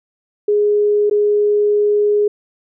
sine tone with dropouts, 415.3 Hz, G#4, in tune, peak -11 dBFS, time 0.48-2.28 s, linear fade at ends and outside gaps 5 ms, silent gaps 1.098-1.11 s, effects none

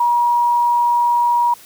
sine tone, 956 Hz, A#5, 43 cents sharp, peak -12 dBFS, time 0-1.54 s, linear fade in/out 5 ms, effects white hiss -43 dBFS RMS until 1.65 s

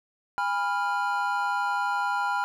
triangle chord, F diminished, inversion first, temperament equal with one note detuned, 815.9 / 987.8 / 1396.9 Hz, Ab5 / Cb6 / F6, -31 / 0 / 0 cents, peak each -27 dBFS, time 0.38-2.44 s, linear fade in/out 0 ms, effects none

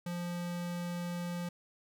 square tone, 174.61 Hz, F3, in tune, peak -36 dBFS, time 0.06-1.49 s, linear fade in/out 5 ms, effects none

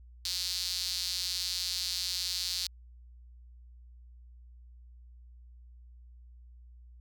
sawtooth tone with high-pass filter, 181.1 Hz, F#3, 37 cents flat, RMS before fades -34 dBFS, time 0.25-2.67 s, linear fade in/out 0 ms, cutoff 4400 Hz, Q 4.4, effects added 60 Hz sine -50 dBFS peak until 7 s

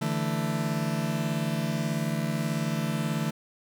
40% pulse chord, D suspended second, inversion none, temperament just, 146.83 / 165.19 / 220.2 Hz, D3 / E3 / A3, 0 / +4 / +2 cents, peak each -30 dBFS, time 0.01-3.31 s, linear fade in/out 10 ms, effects none

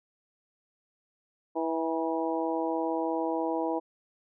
harmonic tone with a mistuned harmonic, 163.2 Hz, E3, 17 cents flat, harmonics 2 / 3 / 4 / 5 / 6, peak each -31 / -33 / -34 / -35 / -36 dBFS, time 1.55-3.8 s, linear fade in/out 20 ms, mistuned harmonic 6, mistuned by -25 cents, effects none

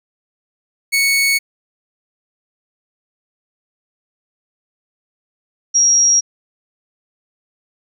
sawtooth / sine tone pair in turn, 2217 / 5651 Hz, C#7 / F8, 0 / +20 cents, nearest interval octave + major third, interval 1620 cents, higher second, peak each -9 dBFS, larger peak neither, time 0.92-1.39 / 5.74-6.21 s, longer neither, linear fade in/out 20 ms, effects none

